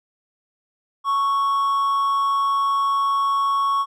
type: tone with amplitude modulation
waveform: triangle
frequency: 1108.7 Hz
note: C#6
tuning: in tune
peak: -14 dBFS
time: 1.04-3.86 s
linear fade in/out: 50 ms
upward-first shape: sine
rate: 220 Hz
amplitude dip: 35%
effects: none